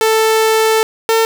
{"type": "tone pair in turn", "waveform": "sawtooth", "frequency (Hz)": [441.5, 450], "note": ["A4", "A4"], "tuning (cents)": [6, 39], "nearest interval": "unison", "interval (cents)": 33, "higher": "second", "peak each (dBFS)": -6, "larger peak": "neither", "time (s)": [[0.01, 0.83], [1.09, 1.25]], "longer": "first", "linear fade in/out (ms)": 0, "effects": []}